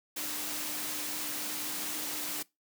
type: tone in noise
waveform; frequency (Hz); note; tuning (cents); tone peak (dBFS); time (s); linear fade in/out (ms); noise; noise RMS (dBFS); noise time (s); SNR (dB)
sine; 299.3; D4; +33; -47; 0.16-2.43; 10; white; -36; 0.16-2.43; -14
effects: noise-tail reverb RT60 0.2 s tail -22 dB re dry + high-pass 150 Hz 12 dB/octave